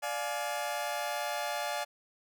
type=chord; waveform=sawtooth; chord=D diminished; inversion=none; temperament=just; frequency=587.3 / 704.8 / 845.8 Hz; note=D5 / F5 / Ab5; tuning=0 / +16 / +31 cents; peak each=-33 dBFS; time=0.02-1.85 s; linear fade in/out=20 ms; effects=none